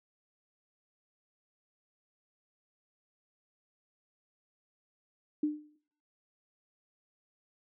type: tone with exponential decay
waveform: sine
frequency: 300 Hz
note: D4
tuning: 37 cents sharp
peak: -24 dBFS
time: 5.43-5.76 s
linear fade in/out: 5 ms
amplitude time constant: 70 ms
effects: noise-tail reverb RT60 0.6 s tail -21 dB re dry